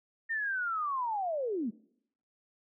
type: linear sweep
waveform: sine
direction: down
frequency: 1839 to 195.9 Hz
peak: -30 dBFS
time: 0.29-1.71 s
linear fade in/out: 20 ms
effects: noise-tail reverb RT60 0.7 s tail -22 dB re dry